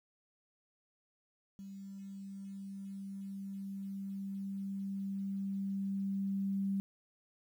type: tone with level ramp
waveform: sine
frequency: 196 Hz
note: G3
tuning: in tune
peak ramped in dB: -45 to -31 dBFS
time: 1.59-6.8 s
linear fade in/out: 0 ms
effects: 11-bit